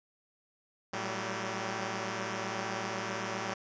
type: tone cluster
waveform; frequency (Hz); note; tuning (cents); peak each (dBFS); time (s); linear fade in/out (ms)
5% pulse; 111.9 / 188.3 / 196.1; A2 / F#3 / G3; +30 / +31 / +1; -27; 0.93-3.54; 5
effects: resampled to 16000 Hz